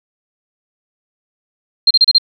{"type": "tone bursts", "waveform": "sine", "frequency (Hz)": 4186, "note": "C8", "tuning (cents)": 0, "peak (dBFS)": -5, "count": 5, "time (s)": [1.87, 2.183], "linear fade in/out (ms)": 5, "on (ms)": 37, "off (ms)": 32, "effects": []}